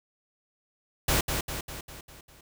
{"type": "noise with echo", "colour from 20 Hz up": "pink", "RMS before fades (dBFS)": -24, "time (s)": [1.08, 1.21], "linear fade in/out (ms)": 5, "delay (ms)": 200, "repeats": 6, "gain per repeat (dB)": -5, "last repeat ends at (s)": 2.41, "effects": []}